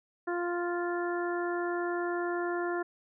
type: harmonic tone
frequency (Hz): 349.2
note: F4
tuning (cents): 0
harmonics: 1 / 2 / 3 / 4 / 5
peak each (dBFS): -31 / -37 / -40 / -39 / -41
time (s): 0.27-2.83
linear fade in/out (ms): 10
effects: none